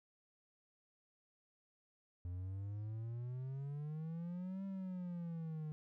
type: exponential two-way sweep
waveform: triangle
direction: up then down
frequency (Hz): 87.31 to 196 to 151.7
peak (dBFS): -39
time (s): 2.25-5.72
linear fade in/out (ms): 0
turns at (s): 4.65
effects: none